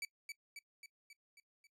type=tone with echo; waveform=sawtooth; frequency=2296 Hz; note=D7; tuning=40 cents flat; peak=-36 dBFS; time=0.02-0.05 s; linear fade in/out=2 ms; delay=270 ms; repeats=6; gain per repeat=-4 dB; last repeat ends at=1.67 s; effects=noise-tail reverb RT60 0.1 s tail -20 dB re dry + low-pass 12000 Hz 12 dB/octave